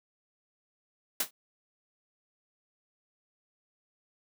white noise with exponential decay, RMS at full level -23 dBFS, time 1.2-1.31 s, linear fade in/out 5 ms, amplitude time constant 22 ms, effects high-pass 150 Hz 12 dB/octave

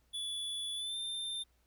square tone with pitch glide, 3437 to 3589 Hz, A7 to A7, -41 to +34 cents, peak -37 dBFS, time 0.13-1.44 s, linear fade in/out 20 ms, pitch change +75 cents, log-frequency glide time 0.75-0.97 s, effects added 60 Hz sine -70 dBFS peak until 1.66 s + pink hiss -75 dBFS RMS until 1.66 s

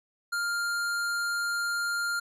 square tone, 1401 Hz, F6, 5 cents sharp, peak -28 dBFS, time 0.32-2.2 s, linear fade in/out 10 ms, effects low-pass 12000 Hz 12 dB/octave

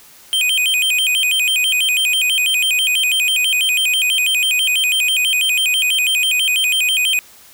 square tone with vibrato, 2794 Hz, F7, in tune, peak -14 dBFS, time 0.33-7.19 s, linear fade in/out 0 ms, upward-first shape square, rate 6.1 Hz, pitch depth 200 cents each way, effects white hiss -44 dBFS RMS until 7.53 s

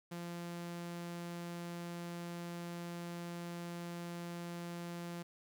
sawtooth tone, 172.4 Hz, F3, 22 cents flat, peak -38 dBFS, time 0.11-5.23 s, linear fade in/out 10 ms, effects 12-bit

